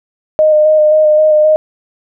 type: tone with vibrato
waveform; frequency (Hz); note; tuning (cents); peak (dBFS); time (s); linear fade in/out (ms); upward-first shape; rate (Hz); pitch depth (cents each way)
sine; 614; D#5; -23; -5; 0.39-1.56; 0; square; 3.8; 15
effects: none